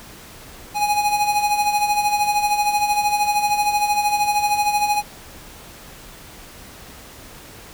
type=tone with tremolo; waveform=square; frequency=830.6 Hz; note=G#5; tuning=in tune; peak=-15 dBFS; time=0.74-5.03 s; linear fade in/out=50 ms; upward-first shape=sine; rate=13 Hz; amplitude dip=60%; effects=pink hiss -41 dBFS RMS until 7.73 s